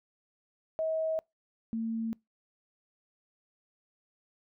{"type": "tone pair in turn", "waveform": "sine", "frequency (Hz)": [639, 225.9], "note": ["D#5", "A3"], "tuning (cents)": [46, 46], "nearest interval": "octave + tritone", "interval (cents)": 1800, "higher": "first", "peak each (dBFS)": [-28, -30], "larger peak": "first", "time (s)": [[0.79, 1.19], [1.73, 2.13]], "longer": "neither", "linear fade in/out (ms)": 0, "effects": ["noise-tail reverb RT60 0.2 s tail -26 dB re dry"]}